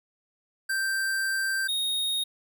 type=tone pair in turn; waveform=square; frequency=1568 / 3729 Hz; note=G6 / A#7; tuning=0 / 0 cents; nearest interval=octave + minor third; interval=1500 cents; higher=second; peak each=-26 dBFS; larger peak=neither; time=0.69-1.68 / 1.68-2.24 s; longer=first; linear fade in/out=10 ms; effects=none